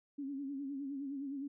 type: tone with vibrato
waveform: sine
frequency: 277.2 Hz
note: C#4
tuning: in tune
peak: -38 dBFS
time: 0.18-1.48 s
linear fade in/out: 10 ms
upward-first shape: sine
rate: 9.7 Hz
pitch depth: 71 cents each way
effects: none